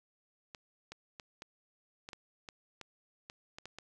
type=clicks; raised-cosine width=0.2 ms; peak=-28 dBFS; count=12; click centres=0.548 / 0.92 / 1.198 / 1.421 / 2.089 / 2.132 / 2.488 / 2.813 / 3.299 / 3.585 / 3.656 / 3.786 s; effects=none